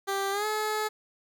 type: tone with pitch glide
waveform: 15% pulse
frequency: 392.9 to 428.5 Hz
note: G4 to A4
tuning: +4 to -46 cents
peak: -21 dBFS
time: 0.07-0.89 s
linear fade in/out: 20 ms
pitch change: +150 cents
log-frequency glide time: 0.31-0.46 s
effects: none